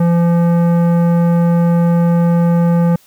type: tone with tanh clipping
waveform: triangle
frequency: 170.8 Hz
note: F3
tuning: 38 cents flat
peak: -11 dBFS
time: 0-2.96 s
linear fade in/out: 5 ms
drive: 18 dB
effects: white hiss -49 dBFS RMS until 3.06 s